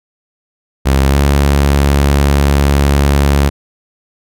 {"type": "tone with pitch glide", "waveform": "sawtooth", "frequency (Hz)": [67.8, 70.56], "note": ["C#2", "C#2"], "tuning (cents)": [-38, 31], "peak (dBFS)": -4, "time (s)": [0.85, 3.5], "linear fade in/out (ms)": 20, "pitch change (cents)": 69, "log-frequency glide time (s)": [1.07, 1.17], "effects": []}